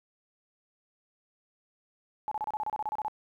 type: tone bursts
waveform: sine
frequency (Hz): 854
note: G#5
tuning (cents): +48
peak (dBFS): -29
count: 13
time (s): 2.28-3.082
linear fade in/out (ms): 0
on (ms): 34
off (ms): 30
effects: 11-bit